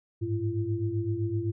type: tone cluster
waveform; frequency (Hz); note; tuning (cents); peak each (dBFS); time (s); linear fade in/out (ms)
sine; 101.5 / 109.3 / 340; G#2 / A2 / F4; -39 / -11 / -46; -31; 0.21-1.52; 20
effects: none